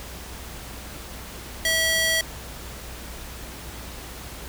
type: tone with high-pass filter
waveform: square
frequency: 650 Hz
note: E5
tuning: 24 cents flat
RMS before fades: -22 dBFS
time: 1.65-2.21 s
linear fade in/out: 2 ms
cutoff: 1800 Hz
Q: 0.92
effects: added 60 Hz sine -40 dBFS peak until 4.48 s + pink hiss -39 dBFS RMS until 4.48 s